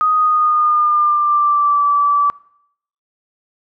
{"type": "tone with pitch glide", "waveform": "sine", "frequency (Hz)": [1247, 1156.8], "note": ["D#6", "D6"], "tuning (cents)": [3, -27], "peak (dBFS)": -11, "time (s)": [0.01, 2.3], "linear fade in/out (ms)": 0, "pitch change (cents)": -130, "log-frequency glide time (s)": [0.14, 1.84], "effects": ["noise-tail reverb RT60 0.7 s tail -22 dB re dry"]}